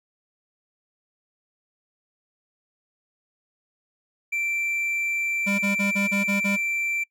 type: tone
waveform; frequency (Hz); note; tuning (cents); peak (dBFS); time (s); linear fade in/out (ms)
triangle; 2346; D7; -2; -22; 4.32-7.04; 10
type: tone bursts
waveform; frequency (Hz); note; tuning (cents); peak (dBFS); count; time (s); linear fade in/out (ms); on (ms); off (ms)
square; 200; G3; +35; -24; 7; 5.46-6.568; 20; 130; 33
effects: noise-tail reverb RT60 0.1 s tail -26 dB re dry